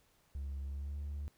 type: tone with pitch glide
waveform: triangle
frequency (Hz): 69.3 to 72.41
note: C#2 to D2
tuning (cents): 0 to -24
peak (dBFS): -35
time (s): 0.35-1.28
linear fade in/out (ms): 0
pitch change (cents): +76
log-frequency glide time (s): 0.69-0.98
effects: tanh soft clip ceiling -33 dBFS + pink hiss -71 dBFS RMS until 1.37 s